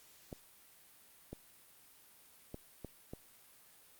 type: clicks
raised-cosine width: 2 ms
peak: -30 dBFS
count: 5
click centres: 0.328 / 1.33 / 2.544 / 2.847 / 3.135 s
effects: white hiss -62 dBFS RMS until 3.99 s + Opus 48 kbps